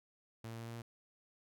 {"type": "tone with pitch steps", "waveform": "sawtooth", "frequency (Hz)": [113.7, 114.49, 115.29, 116.09, 116.9], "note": ["A#2", "A#2", "A#2", "A#2", "A#2"], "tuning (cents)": [-43, -31, -19, -7, 5], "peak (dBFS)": -40, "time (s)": [0.44, 0.82], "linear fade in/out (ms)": 5, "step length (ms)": 76, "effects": []}